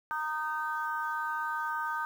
harmonic tone, 308.4 Hz, D#4, 15 cents flat, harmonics 3 / 4 / 5, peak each -35 / -35 / -35 dBFS, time 0.11-2.05 s, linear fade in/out 0 ms, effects 9-bit

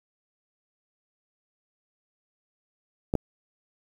clicks, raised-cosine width 2 ms, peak -11 dBFS, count 2, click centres 3.139 / 3.153 s, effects 8-bit

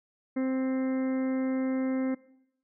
harmonic tone with a mistuned harmonic, 261.7 Hz, C4, in tune, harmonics 1 / 2 / 3 / 4 / 5 / 6 / 7 / 8, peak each -26 / -35 / -48 / -49 / -49 / -52 / -52 / -47 dBFS, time 0.36-2.15 s, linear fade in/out 10 ms, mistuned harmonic 6, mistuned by +15 cents, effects noise-tail reverb RT60 0.8 s tail -21 dB re dry

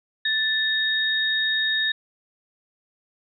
sine tone pair together, 1761 / 3731 Hz, A6 / A#7, +1 / +1 cents, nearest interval octave + minor second, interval 1300 cents, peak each -23 dBFS, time 0.25-1.92 s, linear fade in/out 5 ms, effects none

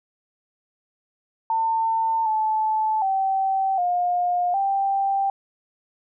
sine tone with pitch steps, 899 / 870 / 772 / 711 / 786 Hz, A5 / A5 / G5 / F5 / G5, +37 / -20 / -27 / +31 / +4 cents, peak -19 dBFS, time 1.5-5.3 s, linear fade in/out 2 ms, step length 760 ms, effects none

